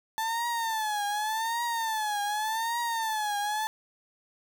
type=tone with vibrato; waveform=35% pulse; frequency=880 Hz; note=A5; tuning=in tune; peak=-26 dBFS; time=0.18-3.67 s; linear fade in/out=0 ms; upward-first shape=triangle; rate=0.86 Hz; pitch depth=140 cents each way; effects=none